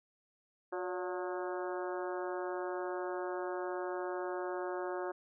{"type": "harmonic tone with a mistuned harmonic", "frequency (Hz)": 180.7, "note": "F#3", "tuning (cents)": -41, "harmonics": [2, 3, 4, 5, 6, 7, 8, 9], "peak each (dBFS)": [-38, -42, -44, -46, -48, -49, -50, -51], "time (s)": [0.72, 5.12], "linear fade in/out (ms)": 10, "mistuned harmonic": 3, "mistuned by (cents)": 65, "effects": []}